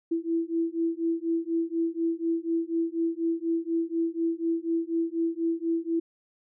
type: beating tone pair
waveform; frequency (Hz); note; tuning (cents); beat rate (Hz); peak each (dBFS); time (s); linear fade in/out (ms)
sine; 329.6 / 333.7; E4 / E4; 0 / +21; 4.1; -28; 0.11-6; 10
effects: none